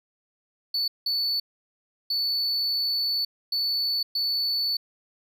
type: tone bursts at uneven times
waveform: triangle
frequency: 4469 Hz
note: C#8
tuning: 13 cents sharp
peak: -22 dBFS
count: 5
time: 0.74-0.88 / 1.06-1.4 / 2.1-3.25 / 3.52-4.03 / 4.15-4.77 s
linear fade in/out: 5 ms
effects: none